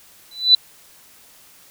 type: tone with exponential growth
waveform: sine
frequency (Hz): 3986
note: B7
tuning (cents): +15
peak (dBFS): -4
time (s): 0.31-0.55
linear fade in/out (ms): 5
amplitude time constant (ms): 52
effects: white hiss -49 dBFS RMS until 1.7 s